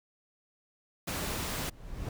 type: noise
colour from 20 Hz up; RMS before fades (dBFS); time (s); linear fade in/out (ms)
pink; -35; 1.07-1.7; 10
type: noise with exponential growth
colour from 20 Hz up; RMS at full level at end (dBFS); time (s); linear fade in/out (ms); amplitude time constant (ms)
brown; -32; 1.35-2.09; 2; 160
effects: none